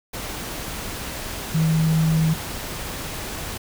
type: tone in noise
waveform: sine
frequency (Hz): 160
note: D#3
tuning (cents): +49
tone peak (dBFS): -16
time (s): 1.54-2.34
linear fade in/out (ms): 10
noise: pink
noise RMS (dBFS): -31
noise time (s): 0.13-3.58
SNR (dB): +12
effects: none